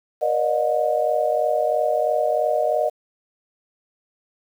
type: tone cluster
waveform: sine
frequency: 475.7 / 573 / 616 / 724 Hz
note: A#4 / D5 / D#5 / F#5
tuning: +35 / -43 / -17 / -38 cents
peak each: -26 / -27 / -20 / -24 dBFS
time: 0.21-2.9 s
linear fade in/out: 20 ms
effects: 8-bit